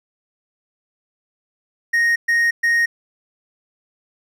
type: tone bursts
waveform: triangle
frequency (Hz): 1864.7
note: A#6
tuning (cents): 0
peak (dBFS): -12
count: 3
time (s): 1.93-2.86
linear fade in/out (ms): 10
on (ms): 230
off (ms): 120
effects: none